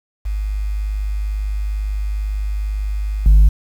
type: tone with level steps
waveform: sine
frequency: 51.1 Hz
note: G#1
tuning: 27 cents flat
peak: -18 / -3 dBFS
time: 0.25-3.49 s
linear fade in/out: 10 ms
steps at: 3.26 s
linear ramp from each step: 2 ms
effects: tanh soft clip ceiling -5 dBFS + 7-bit